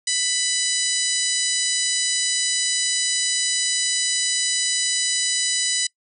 harmonic tone, 993 Hz, B5, 9 cents sharp, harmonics 2 / 3 / 4 / 5 / 6 / 7 / 8 / 9, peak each -30 / -31 / -27 / -27 / -29 / -27 / -28 / -27 dBFS, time 0.07-5.87 s, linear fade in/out 5 ms, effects noise-tail reverb RT60 0.1 s tail -24 dB re dry

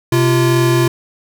square tone pair together, 128.67 / 343.5 Hz, C3 / F4, -29 / -29 cents, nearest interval octave + perfect fourth, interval 1700 cents, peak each -14 dBFS, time 0.12-0.88 s, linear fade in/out 5 ms, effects none

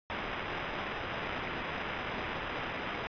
white noise with sample-and-hold, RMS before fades -37 dBFS, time 0.1-3.07 s, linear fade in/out 0 ms, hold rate 4410 Hz, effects resampled to 11025 Hz

